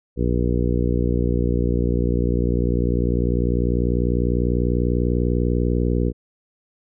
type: harmonic tone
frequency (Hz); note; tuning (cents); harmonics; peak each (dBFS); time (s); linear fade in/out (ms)
60.1; B1; -46; 1 / 2 / 3 / 4 / 5 / 6 / 7 / 8; -21 / -24 / -26 / -27 / -28 / -29 / -29 / -30; 0.16-6.13; 50
effects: none